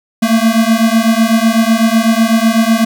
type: beating tone pair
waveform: square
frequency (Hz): 221.8 / 229.8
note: A3 / A#3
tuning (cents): +14 / -25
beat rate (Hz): 8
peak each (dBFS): -12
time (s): 0.22-2.85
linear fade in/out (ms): 10
effects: 8-bit